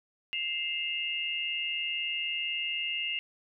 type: tone cluster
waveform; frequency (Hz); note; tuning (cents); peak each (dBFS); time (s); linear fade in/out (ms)
sine; 2102 / 2669 / 2829; C7 / E7 / F7; +7 / +21 / +22; -39 / -35 / -32; 0.33-3.19; 0
effects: none